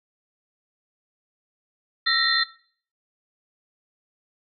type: tone cluster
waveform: sine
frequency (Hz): 1334 / 1856 / 1927 / 3588 / 4118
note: E6 / A#6 / B6 / A7 / C8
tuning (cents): +20 / -8 / -43 / +33 / -28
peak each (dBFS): -28 / -24 / -29 / -26 / -23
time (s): 2.06-2.44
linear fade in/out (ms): 10
effects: noise-tail reverb RT60 0.5 s tail -18 dB re dry